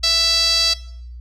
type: tone with band-pass filter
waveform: sawtooth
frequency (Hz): 662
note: E5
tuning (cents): +7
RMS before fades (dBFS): -17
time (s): 0.03-0.74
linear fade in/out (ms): 10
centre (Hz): 4600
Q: 5.9
effects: noise-tail reverb RT60 0.7 s tail -19 dB re dry + added 60 Hz sine -32 dBFS peak until 1.2 s